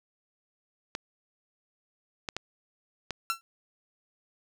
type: clicks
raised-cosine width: 0.2 ms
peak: -15 dBFS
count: 4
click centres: 0.951 / 2.288 / 2.366 / 3.107 s
type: tone with exponential decay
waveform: sawtooth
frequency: 1351 Hz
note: E6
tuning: 42 cents sharp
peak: -20 dBFS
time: 3.3-3.41 s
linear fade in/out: 0 ms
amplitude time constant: 23 ms
effects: none